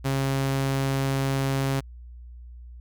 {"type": "tone", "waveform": "sawtooth", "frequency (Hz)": 135.7, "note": "C#3", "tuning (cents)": -36, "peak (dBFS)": -19, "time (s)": [0.04, 1.81], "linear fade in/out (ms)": 20, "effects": ["added 60 Hz sine -40 dBFS peak until 2.8 s"]}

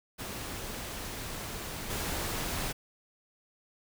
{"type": "noise with level steps", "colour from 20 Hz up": "pink", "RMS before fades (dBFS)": [-39, -34], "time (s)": [0.18, 2.73], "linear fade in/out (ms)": 20, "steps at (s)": 1.9, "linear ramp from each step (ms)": 5, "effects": []}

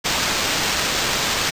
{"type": "noise with sample-and-hold", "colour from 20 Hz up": "white", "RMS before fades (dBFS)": -21, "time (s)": [0.04, 1.51], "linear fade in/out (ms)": 20, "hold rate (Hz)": 11025, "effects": ["resampled to 32000 Hz"]}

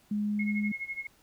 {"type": "tone", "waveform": "sine", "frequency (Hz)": 208.3, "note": "G#3", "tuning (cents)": 5, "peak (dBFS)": -27, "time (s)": [0.11, 0.72], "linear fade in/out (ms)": 5}
{"type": "tone with tremolo", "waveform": "sine", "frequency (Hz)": 2167, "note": "C#7", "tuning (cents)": -40, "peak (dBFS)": -31, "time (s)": [0.39, 1.07], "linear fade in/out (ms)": 5, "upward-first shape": "sine", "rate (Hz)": 12, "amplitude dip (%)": 85}
{"effects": ["pink hiss -63 dBFS RMS until 1.22 s"]}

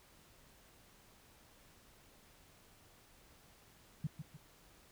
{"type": "tone with echo", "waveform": "sine", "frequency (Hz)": 151.9, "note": "D#3", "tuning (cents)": -41, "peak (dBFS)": -33, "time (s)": [4.04, 4.07], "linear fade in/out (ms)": 5, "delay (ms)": 150, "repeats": 2, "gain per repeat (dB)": -8, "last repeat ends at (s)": 4.37, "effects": ["pink hiss -64 dBFS RMS until 4.91 s"]}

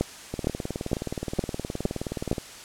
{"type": "two click trains", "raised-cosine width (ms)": 2, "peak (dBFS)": [-9, -16], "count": [6, 40], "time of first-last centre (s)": [[0.01, 2.314], [0.34, 2.382]], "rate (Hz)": [2.17, 19.1], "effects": ["white hiss -43 dBFS RMS until 2.64 s", "low-pass 9000 Hz 12 dB/octave"]}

